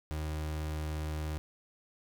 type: tone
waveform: 35% pulse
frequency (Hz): 77.1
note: D#2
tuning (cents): -15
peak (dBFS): -32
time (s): 0.11-1.38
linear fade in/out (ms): 0
effects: none